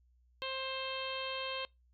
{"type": "harmonic tone", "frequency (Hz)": 528, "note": "C5", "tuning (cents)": 16, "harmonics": [1, 2, 3, 4, 5, 6, 7, 8], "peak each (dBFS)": [-42, -43, -49, -50, -44, -42, -49, -47], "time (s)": [0.42, 1.65], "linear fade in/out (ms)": 0, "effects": ["noise-tail reverb RT60 0.2 s tail -24 dB re dry", "added 61 Hz sine -65 dBFS peak until 1.93 s"]}